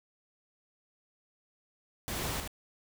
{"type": "noise with echo", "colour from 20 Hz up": "pink", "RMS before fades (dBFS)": -36, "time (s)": [2.08, 2.4], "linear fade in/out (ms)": 0, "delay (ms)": 76, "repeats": 1, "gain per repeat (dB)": -4, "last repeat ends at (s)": 2.476, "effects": []}